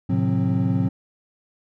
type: tone cluster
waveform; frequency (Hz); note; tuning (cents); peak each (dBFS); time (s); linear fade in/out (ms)
triangle; 110.2 / 131.1 / 150.6 / 180.1 / 264.3; A2 / C3 / D3 / F#3 / C4; +3 / +4 / +44 / -46 / +18; -21 / -24 / -30 / -21 / -23; 0.09-0.89; 10
effects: none